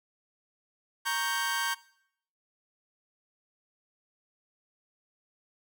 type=chord; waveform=sawtooth; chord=G diminished; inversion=first; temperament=equal; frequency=932.3 / 1108.7 / 1568 Hz; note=Bb5 / Db6 / G6; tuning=0 / 0 / 0 cents; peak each=-30 / -31 / -27 dBFS; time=1.05-1.75 s; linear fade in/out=20 ms; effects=noise-tail reverb RT60 0.7 s tail -21 dB re dry